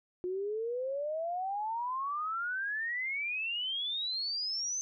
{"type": "exponential sweep", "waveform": "sine", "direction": "up", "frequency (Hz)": [355.8, 6272], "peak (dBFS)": -32, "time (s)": [0.24, 4.81], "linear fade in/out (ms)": 0, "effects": []}